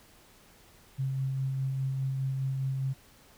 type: tone with tremolo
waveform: sine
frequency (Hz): 133.8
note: C3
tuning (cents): +39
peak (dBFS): -27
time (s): 0.98-2.94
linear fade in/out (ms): 20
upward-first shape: sine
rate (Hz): 4.9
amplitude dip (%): 25
effects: pink hiss -58 dBFS RMS until 3.37 s